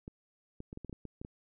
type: clicks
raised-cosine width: 3 ms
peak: -30 dBFS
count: 10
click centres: 0.079 / 0.604 / 0.729 / 0.774 / 0.847 / 0.896 / 0.928 / 1.053 / 1.215 / 1.249 s
effects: none